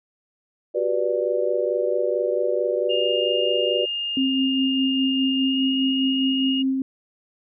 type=chord; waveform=sine; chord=G major seventh; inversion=third; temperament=just; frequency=367.5 / 392 / 490 / 588 Hz; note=F#4 / G4 / B4 / D5; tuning=-12 / 0 / -14 / +2 cents; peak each=-26 / -28 / -24 / -24 dBFS; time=0.74-3.86 s; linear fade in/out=20 ms
type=tone with pitch glide; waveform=sine; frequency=2825 to 2856 Hz; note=F7 to F7; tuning=+19 to +38 cents; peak=-24 dBFS; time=2.89-6.63 s; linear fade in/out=20 ms; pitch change=+19 cents; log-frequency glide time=5.45-5.61 s
type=tone with tremolo; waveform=sine; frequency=265.5 Hz; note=C4; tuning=25 cents sharp; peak=-18 dBFS; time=4.17-6.82 s; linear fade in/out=2 ms; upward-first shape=sine; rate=4.9 Hz; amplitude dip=30%
effects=none